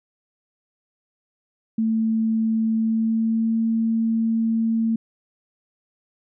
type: tone with pitch glide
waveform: sine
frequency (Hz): 222.7 to 225.7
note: A3 to A3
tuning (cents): +21 to +44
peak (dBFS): -18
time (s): 1.78-4.96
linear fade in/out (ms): 5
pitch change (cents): +23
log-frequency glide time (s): 2.74-3.59
effects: none